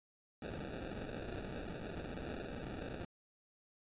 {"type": "noise with sample-and-hold", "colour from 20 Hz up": "violet", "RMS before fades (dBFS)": -44, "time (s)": [0.42, 3.05], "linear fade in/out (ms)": 2, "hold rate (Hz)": 1050, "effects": ["resampled to 8000 Hz"]}